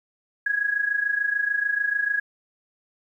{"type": "tone with amplitude modulation", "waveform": "sine", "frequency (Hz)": 1661.2, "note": "G#6", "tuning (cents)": 0, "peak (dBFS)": -18, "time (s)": [0.46, 2.2], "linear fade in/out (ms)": 5, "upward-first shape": "sine", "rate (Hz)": 26.8, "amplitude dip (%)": 75, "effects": ["10-bit"]}